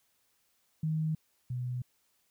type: tone pair in turn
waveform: sine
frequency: 157.2 / 124.55 Hz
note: D#3 / B2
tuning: +18 / +15 cents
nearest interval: major third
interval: 403 cents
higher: first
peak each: -28 / -32 dBFS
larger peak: first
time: 0.83-1.15 / 1.5-1.82 s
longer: neither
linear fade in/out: 5 ms
effects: white hiss -73 dBFS RMS until 2.3 s